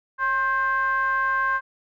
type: ring-modulated tone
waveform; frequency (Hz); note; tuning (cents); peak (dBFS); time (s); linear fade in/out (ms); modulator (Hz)
triangle; 253.9; B3; +48; -15; 0.18-1.61; 50; 1320
effects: none